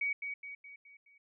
sine tone with echo, 2257 Hz, C#7, 31 cents sharp, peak -30 dBFS, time 0.01-0.13 s, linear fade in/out 5 ms, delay 210 ms, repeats 5, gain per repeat -6 dB, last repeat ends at 1.18 s, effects none

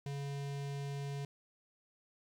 square tone with notch filter, 140.7 Hz, C#3, 26 cents sharp, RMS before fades -40 dBFS, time 0.06-1.25 s, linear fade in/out 2 ms, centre 1300 Hz, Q 1.9, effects low-pass 8000 Hz 12 dB/octave + 11-bit

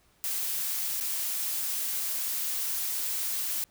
blue noise with dropouts, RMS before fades -31 dBFS, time 0.24-3.64 s, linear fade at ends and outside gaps 0 ms, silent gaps 1.001-1.009 s, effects pink hiss -65 dBFS RMS until 3.7 s

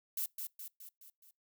violet noise with echo, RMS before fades -36 dBFS, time 0.17-0.26 s, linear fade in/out 5 ms, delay 210 ms, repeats 5, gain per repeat -5 dB, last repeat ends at 1.31 s, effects noise-tail reverb RT60 0.2 s tail -24 dB re dry

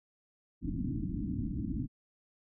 white low-pass noise, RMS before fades -35 dBFS, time 0.61-1.88 s, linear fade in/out 50 ms, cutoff 310 Hz, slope 96 dB/octave, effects none

